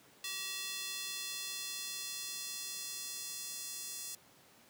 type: tone with high-pass filter sweep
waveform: square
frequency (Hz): 382.5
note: G4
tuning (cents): -42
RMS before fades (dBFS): -42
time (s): 0.24-4.15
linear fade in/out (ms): 2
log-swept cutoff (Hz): 3200 to 6200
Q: 1.1
effects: pink hiss -62 dBFS RMS until 4.69 s + high-pass 150 Hz 12 dB/octave